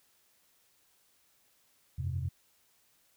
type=chord; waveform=sine; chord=F suspended second; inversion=none; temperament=equal; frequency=87.31 / 98 / 130.81 Hz; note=F2 / G2 / C3; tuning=0 / 0 / 0 cents; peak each=-34 / -38 / -35 dBFS; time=1.98-2.29 s; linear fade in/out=10 ms; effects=tanh soft clip ceiling -23 dBFS + white hiss -69 dBFS RMS until 3.16 s